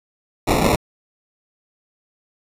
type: noise with sample-and-hold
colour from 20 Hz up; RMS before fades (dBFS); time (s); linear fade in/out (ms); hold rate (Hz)
white; -17; 0.47-0.76; 10; 1575
effects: resampled to 32000 Hz